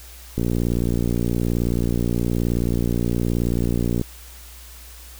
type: click train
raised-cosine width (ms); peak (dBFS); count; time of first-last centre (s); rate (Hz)
3; -9; 215; 0.38-4.013; 58.9
effects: added 60 Hz sine -41 dBFS peak until 5.19 s + white hiss -44 dBFS RMS until 5.19 s